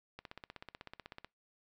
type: click train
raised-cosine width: 0.3 ms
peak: -30 dBFS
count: 18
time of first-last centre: 0.19-1.246 s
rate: 16.1 Hz
effects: noise-tail reverb RT60 0.2 s tail -24 dB re dry